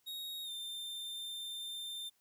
45% pulse tone with pitch glide, 3763 to 3589 Hz, A#7 to A7, +16 to +34 cents, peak -40 dBFS, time 0.06-2.1 s, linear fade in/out 20 ms, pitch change -82 cents, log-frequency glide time 0.44-0.5 s, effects white hiss -75 dBFS RMS until 2.2 s

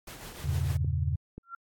pink noise with tremolo, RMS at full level -42 dBFS, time 0.07-0.77 s, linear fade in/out 5 ms, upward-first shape triangle, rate 6.7 Hz, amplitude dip 55%
sine chord, E diminished seventh, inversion none, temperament equal, 82.41 / 98 / 116.54 / 138.59 Hz, E2 / G2 / Bb2 / Db3, 0 / 0 / 0 / 0 cents, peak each -29 / -33 / -35 / -31 dBFS, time 0.44-1.16 s, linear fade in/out 10 ms
clicks, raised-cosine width 3 ms, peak -28 dBFS, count 2, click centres 0.846 / 1.38 s
sine tone with exponential growth, 1371 Hz, F6, 32 cents flat, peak -34 dBFS, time 1.43-1.55 s, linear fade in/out 5 ms, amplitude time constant 25 ms
effects AAC 64 kbps

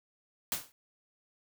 white noise with exponential decay, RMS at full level -29 dBFS, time 0.52-0.72 s, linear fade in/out 1 ms, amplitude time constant 43 ms, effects none

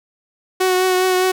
sawtooth tone with vibrato, 370 Hz, F#4, in tune, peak -10 dBFS, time 0.6-1.32 s, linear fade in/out 10 ms, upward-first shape triangle, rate 4.9 Hz, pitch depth 22 cents each way, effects none

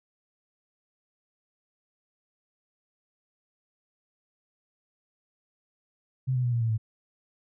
sine tone with pitch steps, 130 / 125.79 / 121.72 / 117.77 / 113.96 / 110.27 Hz, C3 / B2 / B2 / A#2 / A#2 / A2, -11 / +32 / -25 / +18 / -39 / +4 cents, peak -23 dBFS, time 6.27-6.78 s, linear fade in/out 20 ms, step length 85 ms, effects none

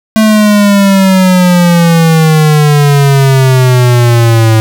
square exponential sweep, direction down, 220 to 110 Hz, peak -4 dBFS, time 0.16-4.6 s, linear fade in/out 0 ms, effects none

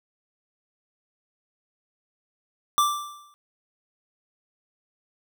square tone with exponential decay, 1174.7 Hz, D6, in tune, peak -16 dBFS, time 2.78-3.34 s, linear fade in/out 0 ms, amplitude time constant 120 ms, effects none

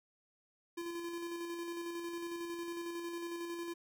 square tone with tremolo, 341.3 Hz, F4, 40 cents flat, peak -39 dBFS, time 0.77-3.74 s, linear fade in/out 10 ms, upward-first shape square, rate 11 Hz, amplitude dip 30%, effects none

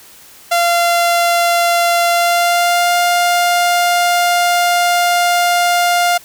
sawtooth tone with pitch glide, 690 to 702.5 Hz, F5 to F5, -21 to +10 cents, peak -7 dBFS, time 0.51-6.18 s, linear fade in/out 10 ms, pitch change +31 cents, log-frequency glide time 2.1-2.95 s, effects white hiss -41 dBFS RMS until 6.24 s

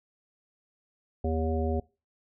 harmonic tone with a mistuned harmonic, 80 Hz, D#2, 49 cents sharp, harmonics 1 / 3 / 5 / 7 / 9, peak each -28 / -33 / -33 / -36 / -37 dBFS, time 1.24-1.8 s, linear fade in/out 5 ms, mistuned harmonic 1, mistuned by -39 cents, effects noise-tail reverb RT60 0.3 s tail -23 dB re dry

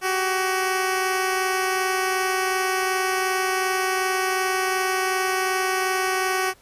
10% pulse tone pair together, 375.5 / 398.2 Hz, F#4 / G4, +26 / +27 cents, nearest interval minor second, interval 101 cents, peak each -13 / -24 dBFS, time 0.01-6.54 s, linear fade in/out 50 ms, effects pink hiss -55 dBFS RMS until 6.61 s + resampled to 32000 Hz

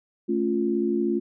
sine chord, A augmented, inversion none, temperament equal, 220 / 277.2 / 349.2 Hz, A3 / C#4 / E#4, 0 / 0 / 0 cents, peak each -26 / -28 / -24 dBFS, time 0.28-1.2 s, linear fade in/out 20 ms, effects none

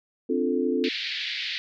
sine chord, D minor seventh, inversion third, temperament equal, 261.6 / 293.7 / 349.2 / 440 Hz, C4 / D4 / F4 / A4, 0 / 0 / 0 / 0 cents, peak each -26 / -30 / -28 / -27 dBFS, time 0.29-0.89 s, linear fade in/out 10 ms
white band-pass noise, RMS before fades -31 dBFS, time 0.84-1.58 s, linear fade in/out 0 ms, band 1800 to 4400 Hz, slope 48 dB/octave
effects none

